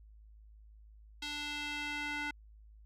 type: tone with band-pass filter sweep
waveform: square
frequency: 293.7 Hz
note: D4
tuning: in tune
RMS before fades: -39 dBFS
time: 1.22-2.31 s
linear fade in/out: 5 ms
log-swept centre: 3600 to 1900 Hz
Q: 1.8
effects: added 53 Hz sine -54 dBFS peak until 2.85 s